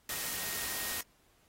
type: tone in noise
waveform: sine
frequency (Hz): 1864.7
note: A#6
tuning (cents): 0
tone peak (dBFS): -46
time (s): 0.09-1.01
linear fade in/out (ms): 2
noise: white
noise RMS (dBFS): -37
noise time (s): 0.09-1.01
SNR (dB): -12
effects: pink hiss -68 dBFS RMS until 1.48 s + AAC 48 kbps